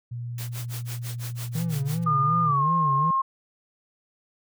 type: tone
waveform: sine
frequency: 119.6 Hz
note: A#2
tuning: 45 cents sharp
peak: -30 dBFS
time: 0.11-2.53 s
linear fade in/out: 10 ms
type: noise with tremolo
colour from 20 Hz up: white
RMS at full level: -37 dBFS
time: 0.38-2.04 s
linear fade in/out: 2 ms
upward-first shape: sine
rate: 6 Hz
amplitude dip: 100%
type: tone with vibrato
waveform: triangle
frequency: 153.3 Hz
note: D#3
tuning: 25 cents flat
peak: -23 dBFS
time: 1.55-3.11 s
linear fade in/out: 5 ms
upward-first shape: sine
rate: 2.7 Hz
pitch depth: 180 cents each way
type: tone with pitch glide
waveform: sine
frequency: 1215 to 1070 Hz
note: D#6 to C6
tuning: -42 to +38 cents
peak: -20 dBFS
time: 2.06-3.22 s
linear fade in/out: 10 ms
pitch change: -220 cents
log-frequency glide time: 2.45-2.63 s
effects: none